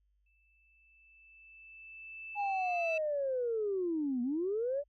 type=tone with exponential growth; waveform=sine; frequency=2640 Hz; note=E7; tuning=2 cents sharp; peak=-32 dBFS; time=0.26-2.98 s; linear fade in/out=5 ms; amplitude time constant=590 ms
type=linear two-way sweep; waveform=sine; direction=down then up; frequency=830.6 to 235.4 to 591 Hz; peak=-30 dBFS; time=2.35-4.84 s; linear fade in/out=50 ms; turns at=4.22 s
effects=tanh soft clip ceiling -24 dBFS + added 50 Hz sine -70 dBFS peak until 4.88 s